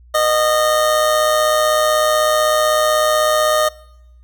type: tone with amplitude modulation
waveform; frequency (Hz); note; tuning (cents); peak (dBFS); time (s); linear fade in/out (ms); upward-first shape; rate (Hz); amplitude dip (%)
25% pulse; 615; D#5; -20; -7; 0.14-3.69; 10; sine; 116; 45
effects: noise-tail reverb RT60 0.9 s tail -23 dB re dry + added 60 Hz sine -42 dBFS peak until 4.23 s